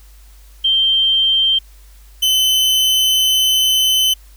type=tone pair in turn; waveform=sine / 40% pulse; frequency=3145 / 3043 Hz; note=G7 / F#7; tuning=+5 / +48 cents; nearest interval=minor second; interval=57 cents; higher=first; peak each=-11 dBFS; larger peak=neither; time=0.64-1.59 / 2.22-4.14 s; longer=second; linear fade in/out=10 ms; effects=added 50 Hz sine -40 dBFS peak until 4.36 s + white hiss -51 dBFS RMS until 4.36 s